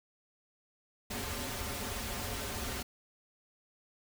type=noise with comb filter; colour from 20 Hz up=pink; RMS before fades=-38 dBFS; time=1.1-2.83 s; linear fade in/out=10 ms; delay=6.2 ms; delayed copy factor=-0.85; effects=none